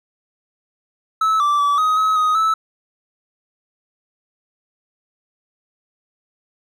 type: tone with pitch steps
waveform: triangle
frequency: 1302 / 1168 / 1151 / 1258 / 1280 / 1252 / 1308 Hz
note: E6 / D6 / D6 / D#6 / D#6 / D#6 / E6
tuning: -22 / -10 / -35 / +19 / +49 / +10 / -14 cents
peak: -12 dBFS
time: 1.21-2.54 s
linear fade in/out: 5 ms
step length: 190 ms
effects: none